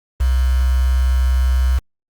sine tone with quantisation, 63.8 Hz, C2, 43 cents flat, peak -12 dBFS, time 0.2-1.79 s, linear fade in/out 10 ms, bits 5, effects Opus 24 kbps

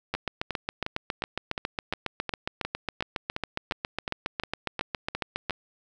two click trains, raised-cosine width 0.3 ms, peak -14 / -12 dBFS, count 16 / 40, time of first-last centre 0.15-5.507 / 0.14-5.497 s, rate 2.8 / 7.28 Hz, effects none

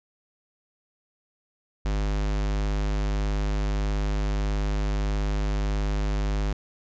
square tone, 50.8 Hz, G#1, 38 cents flat, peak -24 dBFS, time 1.85-6.53 s, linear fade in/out 5 ms, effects resampled to 16000 Hz

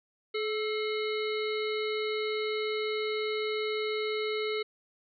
harmonic tone with a mistuned harmonic, 428.6 Hz, A4, 45 cents flat, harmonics 1 / 3 / 5 / 7 / 9 / 10, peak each -30 / -41 / -37 / -43 / -42 / -44 dBFS, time 0.34-4.63 s, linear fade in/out 10 ms, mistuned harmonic 3, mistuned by +48 cents, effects none

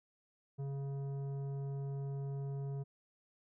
sine tone with tanh clipping, 138.59 Hz, C#3, in tune, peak -39 dBFS, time 0.58-2.84 s, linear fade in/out 20 ms, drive 11 dB, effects none

